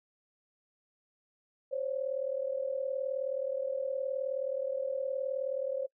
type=tone pair together; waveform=sine; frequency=525 / 564.1 Hz; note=C5 / C#5; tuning=+6 / +30 cents; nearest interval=minor second; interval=124 cents; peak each=-33 / -35 dBFS; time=1.71-5.87 s; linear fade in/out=20 ms; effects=noise-tail reverb RT60 0.1 s tail -25 dB re dry